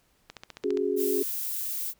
click train, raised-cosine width 0.2 ms, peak -23 dBFS, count 8, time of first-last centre 0.3-0.773 s, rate 14.8 Hz
sine chord, C# suspended fourth, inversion none, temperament equal, 277.2 / 370 / 415.3 Hz, C#4 / F#4 / G#4, 0 / 0 / 0 cents, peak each -32 / -28 / -27 dBFS, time 0.64-1.23 s, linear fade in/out 5 ms
violet noise, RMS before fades -32 dBFS, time 0.96-1.94 s, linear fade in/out 50 ms
effects pink hiss -67 dBFS RMS until 1.99 s

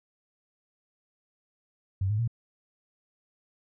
sine tone with pitch steps, 96 / 105.91 / 116.83 Hz, G2 / G#2 / A#2, -36 / +34 / +4 cents, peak -24 dBFS, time 2.01-2.277 s, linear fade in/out 5 ms, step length 89 ms, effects none

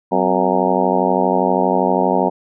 harmonic tone with a mistuned harmonic, 92.5 Hz, F#2, in tune, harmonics 2 / 3 / 4 / 5 / 6 / 7 / 8 / 9 / 10, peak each -22 / -22 / -22 / -22 / -22 / -22 / -22 / -22 / -22 dBFS, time 0.11-2.3 s, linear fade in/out 20 ms, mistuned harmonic 3, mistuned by -110 cents, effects none

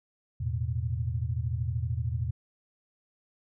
sine chord, E suspended fourth, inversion none, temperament equal with one note detuned, 82.41 / 110.32 / 123.47 Hz, E2 / A2 / B2, 0 / +5 / 0 cents, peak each -32 dBFS, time 0.4-2.31 s, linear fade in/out 10 ms, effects none

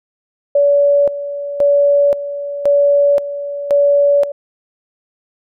sine tone with tremolo, 571 Hz, D5, 49 cents flat, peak -8 dBFS, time 0.55-4.32 s, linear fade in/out 5 ms, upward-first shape square, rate 0.95 Hz, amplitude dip 75%, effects none

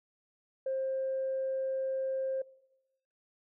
sine tone, 530 Hz, C5, 22 cents sharp, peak -29 dBFS, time 0.66-2.42 s, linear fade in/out 5 ms, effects noise-tail reverb RT60 1.0 s tail -23 dB re dry + tanh soft clip ceiling -26 dBFS

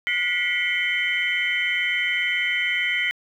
sine tone cluster, 1444 / 1958 / 2138 / 2305 / 3059 Hz, F#6 / B6 / C7 / D7 / G7, -43 / -15 / +37 / -33 / -43 cents, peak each -33 / -24 / -24 / -33 / -28 dBFS, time 0.07-3.11 s, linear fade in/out 0 ms, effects tanh soft clip ceiling -10 dBFS + 9-bit

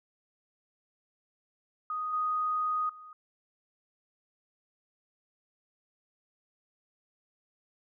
sine tone with level steps, 1244.5 Hz, D#6, in tune, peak -31 / -27 / -46 dBFS, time 1.9-3.13 s, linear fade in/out 2 ms, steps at 2.13 / 2.89 s, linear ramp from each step 5 ms, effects none

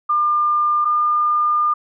sine tone pair in turn, 1200 / 1207 Hz, D6 / D6, +37 / +47 cents, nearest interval unison, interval 10 cents, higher second, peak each -14 dBFS, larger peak neither, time 0.09-0.85 / 0.85-1.74 s, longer second, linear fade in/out 10 ms, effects none

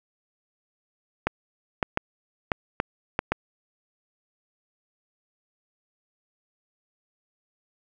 clicks, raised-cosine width 0.5 ms, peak -7 dBFS, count 7, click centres 1.27 / 1.828 / 1.974 / 2.518 / 2.801 / 3.191 / 3.32 s, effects none

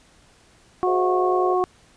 harmonic tone, 365.5 Hz, F#4, 21 cents flat, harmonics 1 / 2 / 3, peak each -20 / -23 / -25 dBFS, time 0.83-1.64 s, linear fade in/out 0 ms
sine chord, Ab augmented, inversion none, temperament equal, 415.3 / 523.3 / 659.3 Hz, Ab4 / C5 / E5, 0 / 0 / 0 cents, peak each -30 dBFS, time 0.86-1.55 s, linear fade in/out 20 ms
effects pink hiss -55 dBFS RMS until 1.96 s + resampled to 22050 Hz

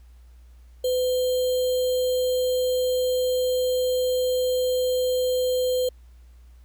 sine tone with sample-and-hold, 505 Hz, B4, 39 cents sharp, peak -20 dBFS, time 0.84-5.89 s, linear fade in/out 5 ms, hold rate 3675 Hz, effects added 60 Hz sine -46 dBFS peak until 6.64 s + pink hiss -65 dBFS RMS until 6.64 s

